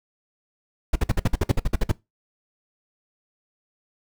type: noise bursts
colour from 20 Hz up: brown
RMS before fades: -18 dBFS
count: 13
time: 0.93-1.917 s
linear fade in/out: 5 ms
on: 27 ms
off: 53 ms
effects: noise-tail reverb RT60 0.2 s tail -21 dB re dry